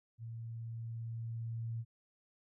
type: tone with level ramp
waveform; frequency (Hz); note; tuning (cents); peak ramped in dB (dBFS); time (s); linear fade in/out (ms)
sine; 114.7; A#2; -28; -42 to -36; 0.18-1.85; 50
effects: none